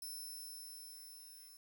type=tone with level ramp; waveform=5% pulse; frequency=5310 Hz; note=E8; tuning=12 cents sharp; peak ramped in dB=-38 to -50 dBFS; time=0.02-1.57 s; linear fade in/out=2 ms; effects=11-bit